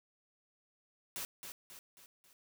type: noise with echo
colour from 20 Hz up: white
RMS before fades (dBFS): -41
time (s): 1.16-1.25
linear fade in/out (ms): 0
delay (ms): 270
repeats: 4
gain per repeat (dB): -6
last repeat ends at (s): 2.33
effects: none